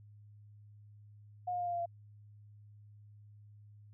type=tone with pitch steps; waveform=sine; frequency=720 / 713 / 706 / 699.1 / 692.3 / 685.5 Hz; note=F#5 / F5 / F5 / F5 / F5 / F5; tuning=-47 / +36 / +19 / +2 / -15 / -32 cents; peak=-33 dBFS; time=1.47-1.86 s; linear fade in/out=10 ms; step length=65 ms; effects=added 104 Hz sine -54 dBFS peak until 3.93 s